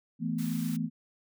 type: chord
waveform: sine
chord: E suspended fourth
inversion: none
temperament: just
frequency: 164.81 / 219.8 / 247.2 Hz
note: E3 / A3 / B3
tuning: 0 / -2 / +2 cents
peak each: -33 dBFS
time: 0.19-0.9 s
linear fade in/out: 50 ms
type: high-pass noise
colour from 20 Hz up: white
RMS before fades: -46 dBFS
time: 0.38-0.77 s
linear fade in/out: 10 ms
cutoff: 980 Hz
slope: 24 dB/octave
effects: none